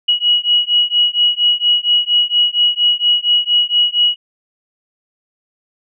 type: beating tone pair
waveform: sine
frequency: 2910 / 2914.3 Hz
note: F#7 / F#7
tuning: -29 / -27 cents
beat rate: 4.3 Hz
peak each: -14 dBFS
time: 0.08-4.16 s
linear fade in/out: 10 ms
effects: none